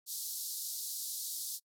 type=band-pass noise; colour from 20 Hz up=white; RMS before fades=-40 dBFS; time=0.06-1.6 s; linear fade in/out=50 ms; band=3900 to 15000 Hz; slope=48 dB/octave; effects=noise-tail reverb RT60 0.1 s tail -25 dB re dry